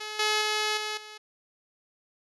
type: tone with level steps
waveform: 5% pulse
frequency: 426.5 Hz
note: G#4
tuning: 46 cents sharp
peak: -23 / -12 / -14 / -19 / -31 dBFS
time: 0-1.18 s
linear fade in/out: 10 ms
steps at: 0.19 / 0.41 / 0.77 / 0.97 s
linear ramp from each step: 5 ms
effects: resampled to 24000 Hz